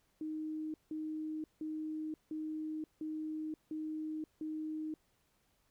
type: tone bursts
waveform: sine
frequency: 311.1 Hz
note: D#4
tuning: in tune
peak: -37 dBFS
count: 7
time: 0.21-4.94 s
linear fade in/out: 2 ms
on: 530 ms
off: 170 ms
effects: pink hiss -75 dBFS RMS until 5.7 s